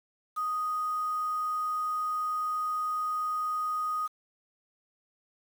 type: tone with quantisation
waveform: sine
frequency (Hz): 1244.5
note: D#6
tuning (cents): 0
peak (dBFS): -28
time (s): 0.36-4.08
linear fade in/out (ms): 20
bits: 8
effects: none